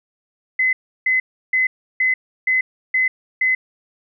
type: tone bursts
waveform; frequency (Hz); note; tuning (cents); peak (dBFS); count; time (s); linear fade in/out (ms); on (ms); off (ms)
sine; 2035; C7; -49; -14; 7; 0.59-3.55; 5; 140; 330
effects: none